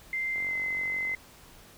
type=tone with pitch glide; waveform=sine; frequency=2085 to 2056 Hz; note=C7 to C7; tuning=-7 to -31 cents; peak=-28 dBFS; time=0.13-1.15 s; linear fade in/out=2 ms; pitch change=-24 cents; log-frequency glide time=0.45-0.55 s
type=click train; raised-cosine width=1 ms; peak=-33 dBFS; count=37; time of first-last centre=0.36-1.138 s; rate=46.3 Hz
effects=pink hiss -53 dBFS RMS until 1.77 s